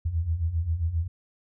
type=beating tone pair; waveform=sine; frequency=77.78 / 85.28 Hz; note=D#2 / F2; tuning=0 / -41 cents; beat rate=7.5 Hz; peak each=-30 / -25 dBFS; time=0.05-1.08 s; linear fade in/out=10 ms; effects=none